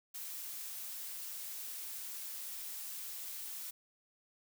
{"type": "noise", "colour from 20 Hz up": "blue", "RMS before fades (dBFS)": -44, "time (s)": [0.14, 3.71], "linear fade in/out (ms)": 10, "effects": []}